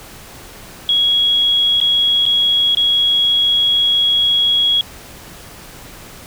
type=tone with dropouts; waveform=sine; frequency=3322 Hz; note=G#7; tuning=in tune; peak=-11 dBFS; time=0.89-4.81 s; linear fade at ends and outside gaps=1 ms; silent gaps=1.802-1.813 / 2.255-2.263 / 2.749-2.771 s; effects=pink hiss -37 dBFS RMS until 6.26 s